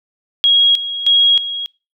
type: tone with tremolo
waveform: sine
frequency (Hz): 3295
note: G#7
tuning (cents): -14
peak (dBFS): -8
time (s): 0.44-1.66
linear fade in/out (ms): 0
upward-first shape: square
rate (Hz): 1.6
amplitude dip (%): 75
effects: noise-tail reverb RT60 0.3 s tail -25 dB re dry